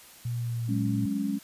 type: tone with pitch glide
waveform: sine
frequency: 119.8 to 114.32 Hz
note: A#2 to A#2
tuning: +48 to -33 cents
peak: -28 dBFS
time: 0.25-1.06 s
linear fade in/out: 5 ms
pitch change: -81 cents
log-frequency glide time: 0.36-0.86 s
type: chord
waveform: sine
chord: F# suspended second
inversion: none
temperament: equal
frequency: 185 / 207.7 / 277.2 Hz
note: F#3 / G#3 / C#4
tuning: 0 / 0 / 0 cents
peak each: -35 / -29 / -30 dBFS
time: 0.68-1.39 s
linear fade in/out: 20 ms
effects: white hiss -51 dBFS RMS until 1.43 s + resampled to 32000 Hz